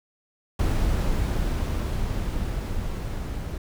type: noise with level ramp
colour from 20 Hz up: brown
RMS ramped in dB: -22 to -31 dBFS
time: 0.59-3.58 s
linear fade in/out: 5 ms
effects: none